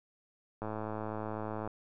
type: click train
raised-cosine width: 1 ms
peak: -24 dBFS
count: 115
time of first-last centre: 0.62-1.676 s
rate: 108 Hz
effects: none